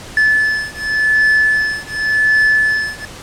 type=beating tone pair; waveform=triangle; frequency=1735 / 1735.89 Hz; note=A6 / A6; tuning=-25 / -24 cents; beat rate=0.89 Hz; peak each=-13 dBFS; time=0.17-3.05 s; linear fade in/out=2 ms; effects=pink hiss -33 dBFS RMS until 3.22 s + low-pass 9000 Hz 12 dB/octave